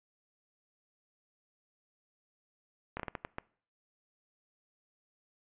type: slowing click train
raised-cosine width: 0.5 ms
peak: -21 dBFS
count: 7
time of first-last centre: 2.97-3.384 s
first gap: 26 ms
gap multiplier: 1.39
effects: noise-tail reverb RT60 0.5 s tail -23 dB re dry + resampled to 8000 Hz